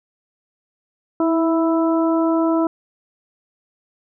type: harmonic tone with a mistuned harmonic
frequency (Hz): 329.6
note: E4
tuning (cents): 0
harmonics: 1 / 2 / 3 / 4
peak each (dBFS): -16 / -22 / -26 / -28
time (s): 1.2-2.67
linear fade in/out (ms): 2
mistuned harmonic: 1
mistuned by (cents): -21
effects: none